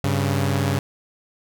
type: tone pair together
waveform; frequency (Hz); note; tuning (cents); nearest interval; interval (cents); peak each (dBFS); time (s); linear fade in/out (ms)
sawtooth; 97.7 / 138.34; G2 / C#3; -5 / -3; tritone; 602; -18; 0.04-0.79; 0
effects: none